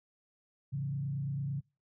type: tone with frequency modulation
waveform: sine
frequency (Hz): 138.59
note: C#3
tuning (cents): 0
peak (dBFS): -32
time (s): 0.72-1.61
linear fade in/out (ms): 20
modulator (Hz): 28.9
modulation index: 0.62
effects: noise-tail reverb RT60 0.3 s tail -26 dB re dry